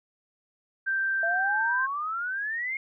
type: tone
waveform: sine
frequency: 1568 Hz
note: G6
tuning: in tune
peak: -24 dBFS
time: 0.86-1.87 s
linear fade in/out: 20 ms
type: exponential sweep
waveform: sine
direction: up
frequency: 659.3 to 2170 Hz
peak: -28 dBFS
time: 1.23-2.77 s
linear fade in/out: 2 ms
effects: none